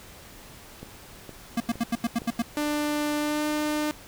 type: click train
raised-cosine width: 2 ms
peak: -26 dBFS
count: 4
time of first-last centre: 0.83-2.219 s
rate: 2.16 Hz
type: tone bursts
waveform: square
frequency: 233.1 Hz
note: A#3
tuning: in tune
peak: -23 dBFS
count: 8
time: 1.57-2.422 s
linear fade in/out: 5 ms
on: 33 ms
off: 84 ms
type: tone with pitch glide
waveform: sawtooth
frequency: 297 to 301.3 Hz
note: D4 to D4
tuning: +20 to +44 cents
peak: -21 dBFS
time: 2.57-3.91 s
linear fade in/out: 0 ms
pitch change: +24 cents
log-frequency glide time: 3.18-3.44 s
effects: pink hiss -47 dBFS RMS until 4.07 s